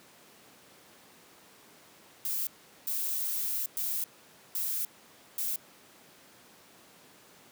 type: noise bursts at uneven times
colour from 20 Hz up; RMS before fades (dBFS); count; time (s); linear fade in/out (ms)
violet; -32; 5; 2.25-2.47 / 2.87-3.66 / 3.77-4.04 / 4.55-4.85 / 5.38-5.56; 2
effects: pink hiss -56 dBFS RMS until 7.51 s + high-pass 200 Hz 12 dB/octave